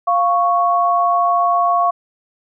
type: tone pair together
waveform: sine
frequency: 698.5 / 1108.8 Hz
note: F5 / C#6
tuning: 0 / 0 cents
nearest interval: minor sixth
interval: 800 cents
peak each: -15 dBFS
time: 0.07-1.91 s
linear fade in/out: 10 ms
effects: none